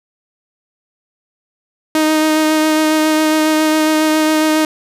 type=tone with vibrato; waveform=sawtooth; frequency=311.1 Hz; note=D#4; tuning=in tune; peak=-7 dBFS; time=1.95-4.65 s; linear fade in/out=2 ms; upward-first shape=sine; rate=7.3 Hz; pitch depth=13 cents each way; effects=resampled to 32000 Hz + 8-bit